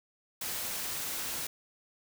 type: noise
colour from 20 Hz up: white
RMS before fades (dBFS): -36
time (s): 0.41-1.47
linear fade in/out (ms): 5
effects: none